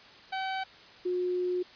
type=tone pair in turn; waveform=sawtooth / sine; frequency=764 / 360.6 Hz; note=G5 / F#4; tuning=-45 / -45 cents; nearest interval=octave + minor second; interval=1300 cents; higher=first; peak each=-27 dBFS; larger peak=neither; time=0.32-0.64 / 1.05-1.63 s; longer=second; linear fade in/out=10 ms; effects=white hiss -52 dBFS RMS until 1.75 s + resampled to 11025 Hz